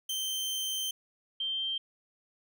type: tone pair in turn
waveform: sawtooth / sine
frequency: 3118 / 3151 Hz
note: G7 / G7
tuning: -10 / +8 cents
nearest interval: unison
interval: 18 cents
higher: second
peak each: -28 / -30 dBFS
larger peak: first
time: 0.09-0.91 / 1.4-1.78 s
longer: first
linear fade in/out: 5 ms
effects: none